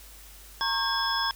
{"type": "tone cluster", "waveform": "sine", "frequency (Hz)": [922, 1093, 1603, 3374, 5190], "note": ["A#5", "C#6", "G6", "G#7", "E8"], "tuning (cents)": [-19, -25, 38, 27, -28], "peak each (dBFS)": -31, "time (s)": [0.61, 1.31], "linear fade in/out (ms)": 0, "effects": ["added 50 Hz sine -49 dBFS peak until 1.35 s", "white hiss -50 dBFS RMS until 1.35 s"]}